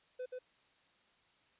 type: tone with echo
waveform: triangle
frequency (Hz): 505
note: B4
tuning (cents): +39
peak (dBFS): -37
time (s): 0.19-0.26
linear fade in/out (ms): 10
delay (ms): 130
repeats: 1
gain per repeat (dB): -2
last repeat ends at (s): 0.39
effects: white hiss -70 dBFS RMS until 1.59 s + resampled to 8000 Hz